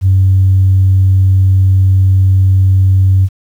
sine tone, 95 Hz, F#2, 46 cents sharp, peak -4 dBFS, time 0.01-3.29 s, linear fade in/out 50 ms, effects tanh soft clip ceiling -1 dBFS + 7-bit

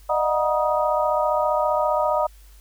sine tone cluster, 606 / 641 / 732 / 953 / 1246 Hz, D#5 / E5 / F#5 / A#5 / D#6, -46 / -49 / -19 / +38 / +2 cents, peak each -22 / -30 / -26 / -24 / -26 dBFS, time 0.09-2.27 s, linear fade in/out 10 ms, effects added 50 Hz sine -45 dBFS peak until 2.6 s + white hiss -56 dBFS RMS until 2.6 s

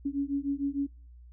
sine beating tone pair, 277.2 / 283.8 Hz, C#4 / C#4, 0 / +41 cents, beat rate 6.6 Hz, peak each -31 dBFS, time 0.05-0.87 s, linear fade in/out 10 ms, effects noise-tail reverb RT60 0.4 s tail -25 dB re dry + added 60 Hz sine -48 dBFS peak until 1.32 s

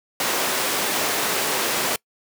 pink high-pass noise, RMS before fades -23 dBFS, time 0.2-1.96 s, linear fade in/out 2 ms, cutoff 360 Hz, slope 12 dB/octave, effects noise-tail reverb RT60 0.1 s tail -25 dB re dry

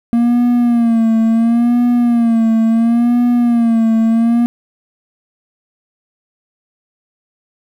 triangle tone with vibrato, 233.1 Hz, A#3, in tune, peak -7 dBFS, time 0.13-4.46 s, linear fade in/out 0 ms, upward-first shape sine, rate 0.72 Hz, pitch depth 68 cents each way, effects 8-bit

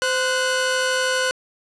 sawtooth tone pair together, 516 / 1475.6 Hz, C5 / F#6, -24 / -5 cents, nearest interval octave + tritone, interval 1819 cents, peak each -18 dBFS, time 0.02-1.31 s, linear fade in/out 0 ms, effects resampled to 22050 Hz + 7-bit

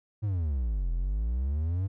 triangle exponential two-way sweep, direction down then up, 110 to 40.85 to 99.3 Hz, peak -24 dBFS, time 0.22-1.88 s, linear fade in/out 20 ms, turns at 0.91 s, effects none

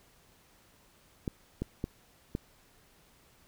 clicks, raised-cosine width 3 ms, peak -19 dBFS, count 4, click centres 1.278 / 1.62 / 1.841 / 2.351 s, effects pink hiss -63 dBFS RMS until 3.47 s

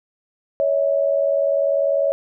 sine tone pair together, 559.8 / 640 Hz, C#5 / D#5, +17 / +49 cents, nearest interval major second, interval 232 cents, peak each -17 / -21 dBFS, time 0.6-2.12 s, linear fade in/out 0 ms, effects none

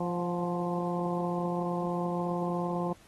harmonic tone with a mistuned harmonic, 174.61 Hz, F3, in tune, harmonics 1 / 2 / 3 / 4 / 5 / 6, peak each -32 / -35 / -37 / -38 / -39 / -40 dBFS, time 0-2.93 s, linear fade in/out 5 ms, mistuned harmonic 4, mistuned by +33 cents, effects pink hiss -59 dBFS RMS until 3.07 s + AAC 32 kbps

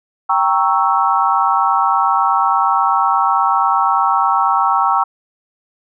sine chord, G diminished seventh, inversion none, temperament equal, 784 / 932.3 / 1108.7 / 1318.5 Hz, G5 / Bb5 / Db6 / Fb6, 0 / 0 / 0 / 0 cents, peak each -17 dBFS, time 0.29-5.04 s, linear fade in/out 10 ms, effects none

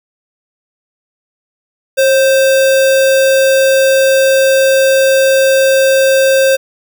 sine tone with sample-and-hold, 537 Hz, C5, 45 cents sharp, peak -6 dBFS, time 1.97-6.57 s, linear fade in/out 20 ms, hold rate 2100 Hz, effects none

